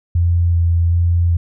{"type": "tone with vibrato", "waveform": "sine", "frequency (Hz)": 85.4, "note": "F2", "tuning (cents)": -38, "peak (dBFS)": -11, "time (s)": [0.15, 1.37], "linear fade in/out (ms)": 5, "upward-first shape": "square", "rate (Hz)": 1.3, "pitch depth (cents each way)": 12, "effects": []}